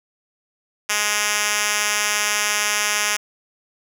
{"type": "tone with band-pass filter", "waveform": "5% pulse", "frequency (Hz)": 208.7, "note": "G#3", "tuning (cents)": 9, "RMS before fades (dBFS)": -21, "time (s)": [0.89, 3.17], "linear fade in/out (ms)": 10, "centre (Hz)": 6200, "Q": 0.58, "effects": []}